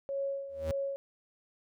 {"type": "tone with tremolo", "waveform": "sine", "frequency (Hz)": 552, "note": "C#5", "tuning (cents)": -7, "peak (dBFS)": -30, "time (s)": [0.09, 0.96], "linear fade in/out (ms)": 0, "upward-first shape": "sine", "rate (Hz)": 1.8, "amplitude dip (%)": 70}
{"type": "tone with exponential growth", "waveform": "45% pulse", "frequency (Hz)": 80.5, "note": "E2", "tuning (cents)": -41, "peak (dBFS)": -31, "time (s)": [0.49, 0.71], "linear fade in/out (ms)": 0, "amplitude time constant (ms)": 47}
{"effects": []}